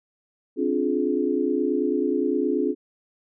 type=chord; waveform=sine; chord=D half-diminished seventh; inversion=third; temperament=just; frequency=264.3 / 293.7 / 352.4 / 422.9 Hz; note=C4 / D4 / F4 / Ab4; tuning=+18 / 0 / +16 / +31 cents; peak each=-26 dBFS; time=0.56-2.75 s; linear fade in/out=50 ms; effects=none